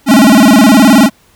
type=tone with vibrato; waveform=square; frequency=242.8 Hz; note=B3; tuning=29 cents flat; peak=-3 dBFS; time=0.06-1.1 s; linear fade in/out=50 ms; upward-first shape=square; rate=19 Hz; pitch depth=230 cents each way; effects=pink hiss -48 dBFS RMS until 1.35 s